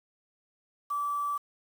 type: tone with quantisation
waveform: sine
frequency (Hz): 1158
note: D6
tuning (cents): -25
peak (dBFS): -28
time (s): 0.9-1.38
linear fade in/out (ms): 10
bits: 8
effects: none